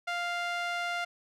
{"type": "tone with band-pass filter", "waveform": "sawtooth", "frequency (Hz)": 698.5, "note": "F5", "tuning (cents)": 0, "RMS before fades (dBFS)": -33, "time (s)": [0.07, 1.05], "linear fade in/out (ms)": 10, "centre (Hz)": 1800, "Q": 0.93, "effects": []}